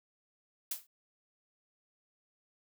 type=noise with exponential decay; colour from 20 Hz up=blue; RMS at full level=-32 dBFS; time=0.71-0.87 s; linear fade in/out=5 ms; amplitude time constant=34 ms; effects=none